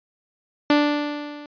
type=tone with level ramp; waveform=sawtooth; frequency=293.7 Hz; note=D4; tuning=in tune; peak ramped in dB=-9 to -33 dBFS; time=0.7-1.46 s; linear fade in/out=2 ms; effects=resampled to 11025 Hz